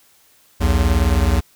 square beating tone pair, 61.8 / 80.8 Hz, B1 / E2, +2 / -34 cents, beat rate 19 Hz, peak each -17 dBFS, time 0.6-1.41 s, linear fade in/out 20 ms, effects white hiss -54 dBFS RMS until 1.55 s

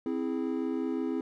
triangle chord, C augmented, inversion none, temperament equal with one note detuned, 261.6 / 327.5 / 415.3 Hz, C4 / E4 / G#4, 0 / -11 / 0 cents, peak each -30 / -31 / -34 dBFS, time 0.06-1.21 s, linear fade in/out 2 ms, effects none

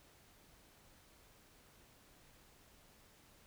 silence, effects pink hiss -65 dBFS RMS until 3.46 s

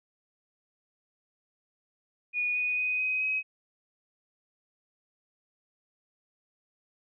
sine tone with pitch steps, 2457 / 2477 / 2497 / 2517 / 2538 Hz, D#7 / D#7 / D#7 / D#7 / D#7, -22 / -8 / +6 / +19 / +34 cents, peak -26 dBFS, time 2.33-3.43 s, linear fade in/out 50 ms, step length 220 ms, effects none

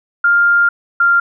sine tone pair in turn, 1401 / 1392.1 Hz, F6 / F6, +5 / -6 cents, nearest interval unison, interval 11 cents, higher first, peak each -8 dBFS, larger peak neither, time 0.24-0.69 / 1-1.2 s, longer first, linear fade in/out 5 ms, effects none

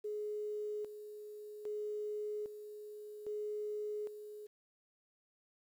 sine tone with tremolo, 420.8 Hz, G#4, 23 cents sharp, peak -37 dBFS, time 0.04-4.47 s, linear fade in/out 10 ms, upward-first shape square, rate 0.62 Hz, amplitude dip 65%, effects 11-bit

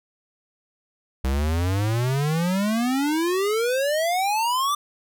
square exponential sweep, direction up, 63.8 to 1192 Hz, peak -21 dBFS, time 1.24-4.75 s, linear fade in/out 5 ms, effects none

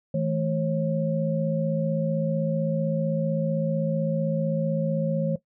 sine tone cluster, 161.1 / 216.8 / 541 Hz, E3 / A3 / C#5, -39 / -25 / -42 cents, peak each -25 / -29 / -26 dBFS, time 0.14-5.36 s, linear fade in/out 5 ms, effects noise-tail reverb RT60 0.1 s tail -17 dB re dry

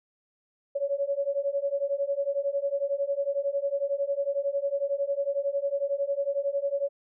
sine beating tone pair, 554.4 / 565.4 Hz, C#5 / C#5, 0 / +34 cents, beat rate 11 Hz, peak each -29 / -28 dBFS, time 0.75-6.89 s, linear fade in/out 10 ms, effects none

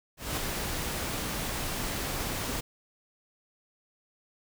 pink noise with ADSR envelope, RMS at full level -30 dBFS, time 0.17-2.61 s, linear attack 200 ms, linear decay 4 ms, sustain -3 dB, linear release 11 ms, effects none

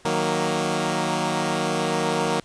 10% pulse chord, D# minor, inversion none, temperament equal, 155.56 / 185 / 233.1 Hz, D#3 / F#3 / A#3, 0 / 0 / 0 cents, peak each -18 dBFS, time 0.05-2.4 s, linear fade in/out 2 ms, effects pink hiss -53 dBFS RMS until 2.44 s + resampled to 22050 Hz

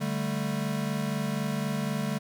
square chord, D suspended fourth, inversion none, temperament equal, 146.83 / 196 / 220 Hz, D3 / G3 / A3, 0 / 0 / 0 cents, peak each -33 dBFS, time 0-2.19 s, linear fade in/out 20 ms, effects none

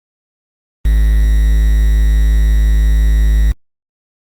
triangle tone with quantisation, 52.9 Hz, G#1, 33 cents sharp, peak -5 dBFS, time 0.85-3.52 s, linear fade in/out 5 ms, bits 5, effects Opus 24 kbps

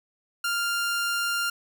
sawtooth tone, 1396.9 Hz, F6, in tune, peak -21 dBFS, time 0.44-1.5 s, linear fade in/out 5 ms, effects none

